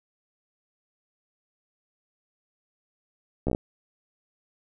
slowing click train, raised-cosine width 2 ms, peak -13 dBFS, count 6, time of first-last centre 3.47-3.549 s, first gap 14 ms, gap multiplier 1.06, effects none

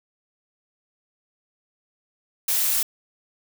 blue noise, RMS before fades -22 dBFS, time 2.48-2.83 s, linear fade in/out 5 ms, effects none

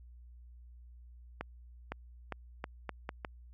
accelerating click train, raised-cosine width 0.5 ms, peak -22 dBFS, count 7, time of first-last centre 1.41-3.248 s, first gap 510 ms, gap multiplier 0.79, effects added 60 Hz sine -51 dBFS peak until 3.53 s

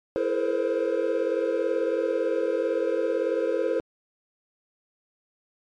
triangle tone cluster, 334.6 / 426.4 / 469.5 / 510 / 528 Hz, E4 / G#4 / A#4 / C5 / C5, +26 / +46 / +12 / -44 / +16 cents, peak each -28 / -27 / -26 / -29 / -26 dBFS, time 0.16-3.8 s, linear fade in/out 0 ms, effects tanh soft clip ceiling -10 dBFS + MP3 48 kbps

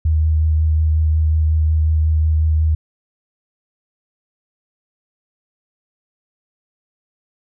sine tone with vibrato, 78.3 Hz, D#2, 11 cents sharp, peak -12 dBFS, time 0.05-2.75 s, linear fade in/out 5 ms, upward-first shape sine, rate 5.5 Hz, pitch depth 15 cents each way, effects none

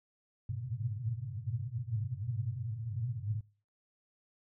pink band-pass noise, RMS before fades -37 dBFS, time 0.49-3.41 s, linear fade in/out 5 ms, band 100 to 130 Hz, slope 96 dB/octave, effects noise-tail reverb RT60 0.4 s tail -22 dB re dry

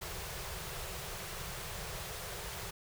pink band-stop noise, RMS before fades -42 dBFS, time 0.01-2.71 s, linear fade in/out 10 ms, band 190 to 350 Hz, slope 96 dB/octave, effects none

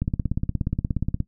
click train, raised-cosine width 5 ms, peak -11 dBFS, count 21, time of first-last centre 0.02-1.203 s, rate 16.9 Hz, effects noise-tail reverb RT60 0.1 s tail -17 dB re dry

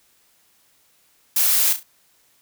blue noise with echo, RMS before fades -18 dBFS, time 1.36-1.73 s, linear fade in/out 5 ms, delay 34 ms, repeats 3, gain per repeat -9 dB, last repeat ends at 1.832 s, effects white hiss -60 dBFS RMS until 2.41 s

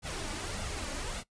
pink noise with flanger, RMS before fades -37 dBFS, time 0.02-1.24 s, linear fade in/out 50 ms, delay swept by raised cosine 1.4 to 3.5 ms, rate 1.7 Hz, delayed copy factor +0.55, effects noise-tail reverb RT60 0.1 s tail -19 dB re dry + resampled to 22050 Hz

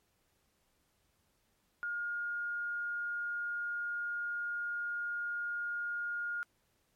sine tone, 1422 Hz, F6, 31 cents sharp, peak -34 dBFS, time 1.83-6.43 s, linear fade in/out 0 ms, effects pink hiss -75 dBFS RMS until 6.95 s + MP3 64 kbps

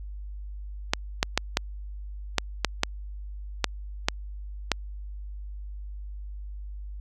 clicks, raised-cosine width 0.2 ms, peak -3 dBFS, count 10, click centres 0.935 / 1.229 / 1.376 / 1.571 / 2.383 / 2.647 / 2.834 / 3.643 / 4.085 / 4.717 s, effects added 50 Hz sine -35 dBFS peak until 7 s

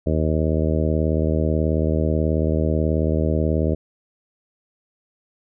harmonic tone, 78.4 Hz, D#2, 14 cents sharp, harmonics 1 / 2 / 3 / 4 / 5 / 6 / 7 / 8, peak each -21 / -24 / -26 / -27 / -28 / -29 / -29 / -30 dBFS, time 0.06-3.75 s, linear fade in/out 10 ms, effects none

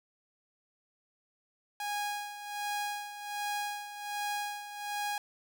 sawtooth tone with tremolo, 824 Hz, G#5, 14 cents flat, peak -28 dBFS, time 1.8-5.18 s, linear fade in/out 2 ms, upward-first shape sine, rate 1.3 Hz, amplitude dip 70%, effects none

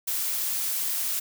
blue noise, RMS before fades -28 dBFS, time 0.07-1.2 s, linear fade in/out 10 ms, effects none

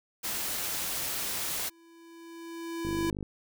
white noise, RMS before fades -33 dBFS, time 0.23-1.7 s, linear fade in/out 20 ms
square tone with exponential growth, 333.5 Hz, E4, 20 cents sharp, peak -27 dBFS, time 1.3-3.1 s, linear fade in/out 1 ms, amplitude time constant 390 ms
click train, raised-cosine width 3 ms, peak -24 dBFS, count 20, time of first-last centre 2.85-3.228 s, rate 50.3 Hz
effects none

